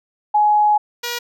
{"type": "tone pair in turn", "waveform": ["sine", "5% pulse"], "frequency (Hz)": [840, 478.8], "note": ["G#5", "A#4"], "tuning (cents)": [19, 46], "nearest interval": "minor seventh", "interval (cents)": 973, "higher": "first", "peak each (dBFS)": -11, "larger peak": "neither", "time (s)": [[0.34, 0.78], [1.03, 1.19]], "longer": "first", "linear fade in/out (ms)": 10, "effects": []}